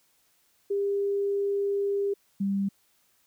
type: tone pair in turn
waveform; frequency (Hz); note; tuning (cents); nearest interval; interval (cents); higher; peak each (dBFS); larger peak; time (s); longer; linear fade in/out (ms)
sine; 400.5 / 197.38; G4 / G3; +37 / +12; octave; 1225; first; -24 / -24; neither; 0.7-2.14 / 2.4-2.69; first; 10
effects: white hiss -67 dBFS RMS until 3.26 s